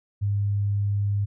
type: tone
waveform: sine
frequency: 101.4 Hz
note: G#2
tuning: 41 cents flat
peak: -21 dBFS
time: 0.21-1.26 s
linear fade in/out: 20 ms
effects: none